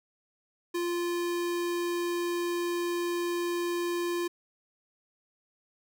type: tone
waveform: square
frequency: 347.5 Hz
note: F4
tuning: 9 cents flat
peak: -29 dBFS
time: 0.74-4.28 s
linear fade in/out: 10 ms
effects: none